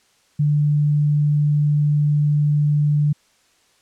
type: tone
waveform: sine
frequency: 147.8 Hz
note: D3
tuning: 11 cents sharp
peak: -14 dBFS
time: 0.39-3.13 s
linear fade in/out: 10 ms
effects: white hiss -59 dBFS RMS until 3.81 s + low-pass 8000 Hz 12 dB/octave